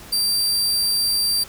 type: tone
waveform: sawtooth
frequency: 4699 Hz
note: D8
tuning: in tune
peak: -15 dBFS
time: 0.12-1.44 s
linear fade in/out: 10 ms
effects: pink hiss -41 dBFS RMS until 1.48 s